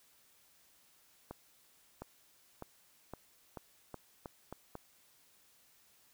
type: accelerating click train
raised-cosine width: 1 ms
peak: -29 dBFS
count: 9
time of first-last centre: 1.31-4.754 s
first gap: 710 ms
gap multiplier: 0.85
effects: white hiss -67 dBFS RMS until 6.13 s